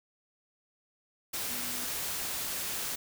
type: tone in noise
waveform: sine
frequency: 245.4 Hz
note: B3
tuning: 11 cents flat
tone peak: -46 dBFS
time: 1.49-1.85 s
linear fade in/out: 10 ms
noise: white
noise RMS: -35 dBFS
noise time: 1.33-2.96 s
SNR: -14 dB
effects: none